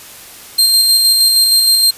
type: tone with tremolo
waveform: sawtooth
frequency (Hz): 4181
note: C8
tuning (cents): -2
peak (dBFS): -4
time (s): 0.58-1.91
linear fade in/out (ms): 10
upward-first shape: square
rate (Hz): 6.4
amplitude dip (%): 25
effects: white hiss -35 dBFS RMS until 1.97 s + resampled to 32000 Hz